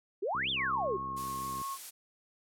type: exponential two-way sweep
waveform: sine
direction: up then down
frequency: 349.2 to 3666 to 349.2 Hz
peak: -30 dBFS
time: 0.22-0.97 s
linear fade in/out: 10 ms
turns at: 0.5 s
type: click train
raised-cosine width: 3 ms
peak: -33 dBFS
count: 85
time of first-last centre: 0.35-1.615 s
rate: 66.4 Hz
type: tone with vibrato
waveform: sine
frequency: 1089 Hz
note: C#6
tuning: 31 cents flat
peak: -35 dBFS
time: 0.56-1.78 s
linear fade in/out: 50 ms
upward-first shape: triangle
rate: 4.7 Hz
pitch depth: 12 cents each way
type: noise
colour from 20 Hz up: blue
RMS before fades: -42 dBFS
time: 1.16-1.91 s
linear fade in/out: 20 ms
effects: high-pass 80 Hz 12 dB/octave + low-pass 12000 Hz 12 dB/octave